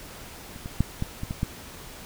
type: clicks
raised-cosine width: 5 ms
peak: -28 / -22 / -8 / -14 / -19 / -17 / -12 dBFS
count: 7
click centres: 0.561 / 0.659 / 0.806 / 1.024 / 1.234 / 1.309 / 1.431 s
effects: pink hiss -43 dBFS RMS until 2.05 s